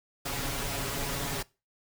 pink noise with comb filter, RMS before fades -33 dBFS, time 0.25-1.43 s, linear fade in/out 10 ms, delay 7.2 ms, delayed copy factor +0.8, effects noise-tail reverb RT60 0.3 s tail -23 dB re dry

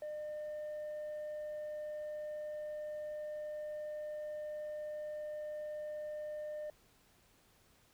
sine tone, 604 Hz, D5, 48 cents sharp, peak -37 dBFS, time 0.02-6.7 s, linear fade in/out 2 ms, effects tanh soft clip ceiling -39 dBFS + pink hiss -68 dBFS RMS until 7.93 s

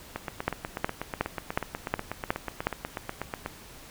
two click trains, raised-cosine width 0.5 ms, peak -16 / -9 dBFS, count 28 / 7, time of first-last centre 0.16-3.461 / 0.48-2.67 s, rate 8.18 / 2.74 Hz, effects pink hiss -48 dBFS RMS until 3.9 s

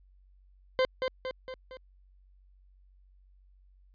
40% pulse tone with echo, 517 Hz, C5, 21 cents flat, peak -22 dBFS, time 0.79-0.85 s, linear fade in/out 0 ms, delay 230 ms, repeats 4, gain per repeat -5 dB, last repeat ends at 1.77 s, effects added 47 Hz sine -57 dBFS peak until 3.94 s + resampled to 11025 Hz

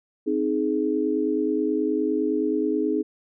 sine chord, Ab major, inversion first, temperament equal with one note detuned, 261.6 / 311.1 / 419.9 Hz, C4 / Eb4 / Ab4, 0 / 0 / +19 cents, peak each -27 / -24 / -25 dBFS, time 0.26-3.03 s, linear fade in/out 20 ms, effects none

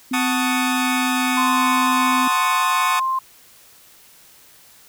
sine tone, 256.6 Hz, C4, 34 cents flat, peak -21 dBFS, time 0.11-2.28 s, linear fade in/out 5 ms
20% pulse chord, D# half-diminished seventh, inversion first, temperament equal, 740 / 880 / 1108.7 / 1244.5 Hz, F#5 / A5 / C#6 / D#6, 0 / 0 / 0 / 0 cents, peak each -22 / -20 / -23 / -19 dBFS, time 0.13-3 s, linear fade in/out 10 ms
sine tone with pitch glide, 1039 to 1051.1 Hz, C6 to C6, -12 to +8 cents, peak -18 dBFS, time 1.37-3.19 s, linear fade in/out 5 ms, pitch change +20 cents, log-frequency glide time 1.87-2.78 s
effects white hiss -49 dBFS RMS until 4.88 s

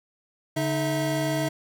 square tone cluster, 143.5 / 310.3 / 650 Hz, D3 / D#4 / E5, -40 / -5 / -24 cents, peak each -29 dBFS, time 0.56-1.49 s, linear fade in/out 10 ms, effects none

